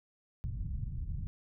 pink low-pass noise, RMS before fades -37 dBFS, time 0.44-1.27 s, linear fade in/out 0 ms, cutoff 140 Hz, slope 24 dB/octave, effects none

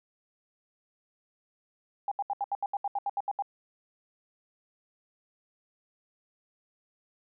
sine tone bursts, 805 Hz, G5, 46 cents sharp, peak -27 dBFS, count 13, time 2.08-3.423 s, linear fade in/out 2 ms, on 35 ms, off 74 ms, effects none

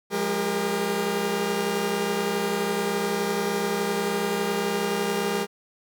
sawtooth tone cluster, 176.8 / 206.7 / 401.7 / 468.7 Hz, F3 / G#3 / G4 / A#4, +22 / -8 / +42 / +9 cents, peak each -30 / -26 / -23 / -26 dBFS, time 0.1-5.47 s, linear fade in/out 50 ms, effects none

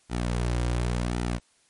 sawtooth tone with flanger, 60 Hz, B1, 49 cents flat, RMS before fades -27 dBFS, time 0.09-1.4 s, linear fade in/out 50 ms, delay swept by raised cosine 1.8 to 4.7 ms, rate 0.9 Hz, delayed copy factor -0.55, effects white hiss -64 dBFS RMS until 1.69 s + MP3 48 kbps

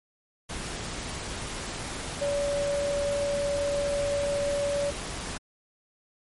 sine tone in noise, 571 Hz, D5, 49 cents flat, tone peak -25 dBFS, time 2.21-4.91 s, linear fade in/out 10 ms, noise pink, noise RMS -35 dBFS, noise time 0.49-5.38 s, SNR +7 dB, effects MP3 48 kbps

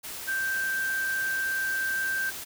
sine tone in noise, 1568 Hz, G6, in tune, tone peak -26 dBFS, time 0.27-2.31 s, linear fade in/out 20 ms, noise white, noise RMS -38 dBFS, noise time 0.03-2.45 s, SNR +9 dB, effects none

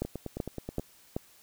two click trains, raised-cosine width 2 ms, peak -22 / -17 dBFS, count 8 / 4, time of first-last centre 0.05-0.796 / 0.02-1.165 s, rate 9.38 / 2.62 Hz, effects white hiss -59 dBFS RMS until 1.42 s

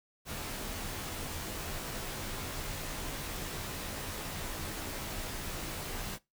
pink noise with comb filter, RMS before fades -39 dBFS, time 0.25-6.19 s, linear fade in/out 50 ms, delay 17 ms, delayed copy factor -0.6, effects noise-tail reverb RT60 0.2 s tail -20 dB re dry

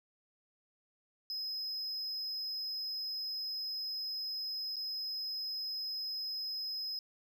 triangle tone with dropouts, 5090 Hz, D#8, 39 cents sharp, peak -35 dBFS, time 1.3-6.99 s, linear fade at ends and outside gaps 1 ms, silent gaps 4.759-4.766 s, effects none

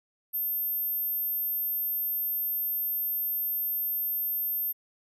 sine tone, 13290 Hz, G#9, in tune, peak -27 dBFS, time 0.33-4.73 s, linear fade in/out 20 ms, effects none

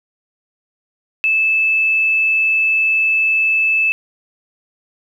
sine tone, 2622 Hz, E7, 10 cents flat, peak -12 dBFS, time 1.24-3.92 s, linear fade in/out 0 ms, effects 8-bit

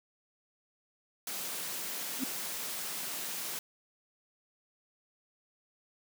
white high-pass noise, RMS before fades -38 dBFS, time 1.27-3.59 s, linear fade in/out 2 ms, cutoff 140 Hz, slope 96 dB/octave
sine tone with exponential growth, 261.1 Hz, C4, 3 cents flat, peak -27 dBFS, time 2.16-2.24 s, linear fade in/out 5 ms, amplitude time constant 17 ms
effects none

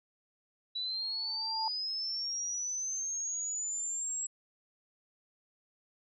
sine linear sweep, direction up, 3923 to 7680 Hz, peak -33 dBFS, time 0.75-4.27 s, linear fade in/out 10 ms
sine tone with exponential growth, 882 Hz, A5, 4 cents sharp, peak -30 dBFS, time 0.94-1.68 s, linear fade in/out 2 ms, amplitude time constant 160 ms
effects none

